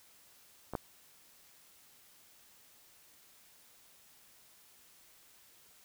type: clicks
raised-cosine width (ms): 1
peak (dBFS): -25 / -19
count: 2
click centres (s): 0.736 / 0.752
effects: white hiss -62 dBFS RMS until 5.84 s